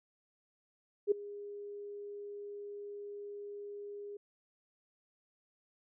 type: tone with ADSR envelope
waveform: sine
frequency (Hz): 408.6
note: G#4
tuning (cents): -28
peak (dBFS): -22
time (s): 1.07-4.17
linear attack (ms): 45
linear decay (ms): 7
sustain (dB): -20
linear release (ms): 5
effects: none